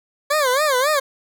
20% pulse tone with vibrato, 554.4 Hz, C#5, in tune, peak -11 dBFS, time 0.3-1 s, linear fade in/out 10 ms, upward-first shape sine, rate 3.7 Hz, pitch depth 190 cents each way, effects none

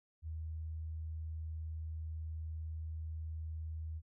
sine tone, 79.5 Hz, D#2, 38 cents sharp, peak -39 dBFS, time 0.22-4.02 s, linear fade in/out 50 ms, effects none

